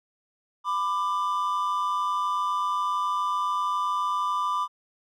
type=tone pair together; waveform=triangle; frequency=998 / 1185.3 Hz; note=B5 / D6; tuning=+18 / +16 cents; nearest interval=minor third; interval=298 cents; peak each=-26 / -24 dBFS; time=0.64-4.68 s; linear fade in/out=50 ms; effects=none